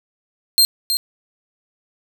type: tone with echo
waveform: sawtooth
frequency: 4186 Hz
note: C8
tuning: in tune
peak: -7 dBFS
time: 0.58-0.65 s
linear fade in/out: 0 ms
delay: 320 ms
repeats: 1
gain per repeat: -7 dB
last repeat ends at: 0.97 s
effects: none